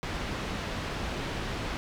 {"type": "low-pass noise", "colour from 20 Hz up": "pink", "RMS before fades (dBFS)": -34, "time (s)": [0.03, 1.77], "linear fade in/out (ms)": 0, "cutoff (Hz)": 3900, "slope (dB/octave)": 12, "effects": []}